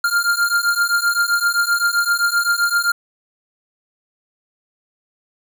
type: beating tone pair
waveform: square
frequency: 1396.9 / 1404.6 Hz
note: F6 / F6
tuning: 0 / +10 cents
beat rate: 7.7 Hz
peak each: -19 dBFS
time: 0.04-2.92 s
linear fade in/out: 5 ms
effects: none